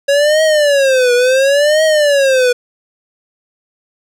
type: tone with vibrato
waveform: square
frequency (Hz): 554.4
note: C#5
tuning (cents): 0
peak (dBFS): -9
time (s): 0.08-2.53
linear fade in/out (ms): 10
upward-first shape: triangle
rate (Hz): 0.71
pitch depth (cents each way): 240
effects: low-pass 9000 Hz 12 dB/octave + 8-bit